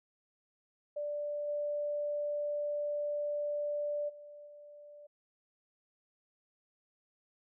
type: tone with level steps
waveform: sine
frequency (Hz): 587.3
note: D5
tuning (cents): 0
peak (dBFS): -34 / -32 / -48 / -50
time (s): 0.96-5.07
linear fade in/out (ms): 10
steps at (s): 1.47 / 4.08 / 4.46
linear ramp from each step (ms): 20
effects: none